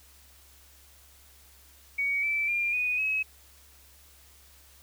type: tone with pitch steps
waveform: sine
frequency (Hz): 2249 / 2323 / 2399 / 2478 / 2560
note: C#7 / D7 / D7 / D#7 / D#7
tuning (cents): +24 / -20 / +36 / -8 / +49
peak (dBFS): -25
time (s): 1.98-3.23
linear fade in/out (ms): 10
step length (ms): 250
effects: added 68 Hz sine -58 dBFS peak until 4.82 s + white hiss -57 dBFS RMS until 4.82 s